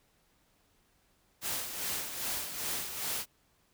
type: noise with tremolo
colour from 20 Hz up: white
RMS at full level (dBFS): -34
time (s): 1.41-3.26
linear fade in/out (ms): 50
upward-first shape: sine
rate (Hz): 2.5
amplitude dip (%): 55
effects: pink hiss -70 dBFS RMS until 3.73 s